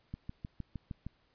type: click train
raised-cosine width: 5 ms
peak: -27 dBFS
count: 7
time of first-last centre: 0.14-1.066 s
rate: 6.48 Hz
effects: pink hiss -71 dBFS RMS until 1.34 s + resampled to 11025 Hz